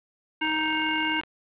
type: harmonic tone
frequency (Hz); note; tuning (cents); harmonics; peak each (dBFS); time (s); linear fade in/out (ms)
312; D#4; +5; 1 / 3 / 5 / 7 / 9; -30 / -30 / -30 / -30 / -30; 0.41-1.21; 10
type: click train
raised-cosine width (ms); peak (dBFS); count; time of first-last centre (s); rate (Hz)
0.3; -24; 35; 0.45-1.235; 43.3
effects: resampled to 8000 Hz + 8-bit